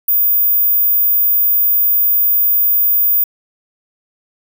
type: tone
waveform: sine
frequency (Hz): 14890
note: A#9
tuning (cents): -3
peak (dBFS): -8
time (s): 0.08-3.24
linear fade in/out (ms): 5
effects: tanh soft clip ceiling -7 dBFS